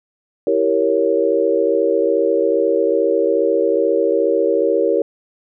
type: chord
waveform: sine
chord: E diminished seventh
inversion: none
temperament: equal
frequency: 329.6 / 392 / 466.2 / 554.4 Hz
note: E4 / G4 / Bb4 / Db5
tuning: 0 / 0 / 0 / 0 cents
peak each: -21 / -19 / -17 / -19 dBFS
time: 0.47-5.02 s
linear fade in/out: 2 ms
effects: none